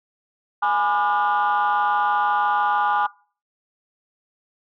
sine chord, G# diminished seventh, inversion none, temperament just, 830.6 / 996.7 / 1196.1 / 1435.3 Hz, G#5 / B5 / D6 / F6, 0 / +16 / +31 / +47 cents, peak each -19 / -24 / -22 / -24 dBFS, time 0.62-3.07 s, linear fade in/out 10 ms, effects noise-tail reverb RT60 0.4 s tail -23 dB re dry + tanh soft clip ceiling -12 dBFS

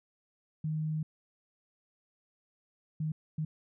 sine tone bursts at uneven times, 155.56 Hz, D#3, in tune, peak -30 dBFS, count 3, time 0.64-1.03 / 3-3.12 / 3.38-3.45 s, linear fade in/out 5 ms, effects none

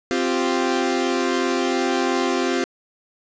sawtooth chord, C suspended fourth, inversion none, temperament equal, 261.6 / 349.2 / 392 Hz, C4 / F4 / G4, 0 / 0 / 0 cents, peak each -19 / -19 / -21 dBFS, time 0.11-2.64 s, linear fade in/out 0 ms, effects resampled to 16000 Hz + 7-bit

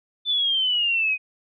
sine exponential sweep, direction down, 3545 to 2489 Hz, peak -19 dBFS, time 0.25-1.18 s, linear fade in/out 50 ms, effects none

